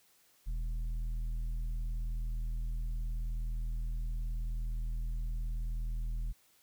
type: tone with tanh clipping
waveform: sine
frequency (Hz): 40.42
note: E1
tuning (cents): -33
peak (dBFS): -34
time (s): 0.46-6.33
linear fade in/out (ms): 20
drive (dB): 7
effects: white hiss -67 dBFS RMS until 6.62 s